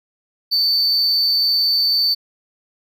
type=tone with amplitude modulation; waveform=triangle; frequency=4542 Hz; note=C#8; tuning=41 cents sharp; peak=-10 dBFS; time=0.51-2.15 s; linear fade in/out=20 ms; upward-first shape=sine; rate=242 Hz; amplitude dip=65%; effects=none